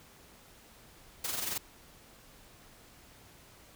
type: noise with amplitude modulation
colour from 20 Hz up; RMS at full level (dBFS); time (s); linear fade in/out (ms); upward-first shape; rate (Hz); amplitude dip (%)
white; -33; 1.24-1.58; 5; sine; 22.1; 55
effects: pink hiss -57 dBFS RMS until 3.75 s